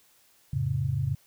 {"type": "chord", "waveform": "sine", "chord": "F augmented", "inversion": "none", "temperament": "just", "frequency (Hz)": [87.31, 109.13, 136.42], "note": ["F2", "A2", "C#3"], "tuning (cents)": [0, -14, -27], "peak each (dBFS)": [-33, -30, -27], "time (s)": [0.53, 1.15], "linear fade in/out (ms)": 5, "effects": ["white hiss -62 dBFS RMS until 1.26 s"]}